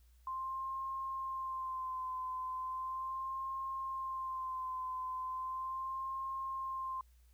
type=tone with vibrato; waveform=sine; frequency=1046.5 Hz; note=C6; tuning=in tune; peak=-37 dBFS; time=0.27-7.01 s; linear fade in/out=2 ms; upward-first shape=sine; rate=0.37 Hz; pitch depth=32 cents each way; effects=added 60 Hz sine -61 dBFS peak until 7.33 s + white hiss -75 dBFS RMS until 7.33 s